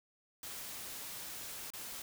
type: noise with dropouts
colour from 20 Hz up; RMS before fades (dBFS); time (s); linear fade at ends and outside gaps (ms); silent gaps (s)
white; -45; 0.43-2.02; 2; 1.704-1.735
effects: none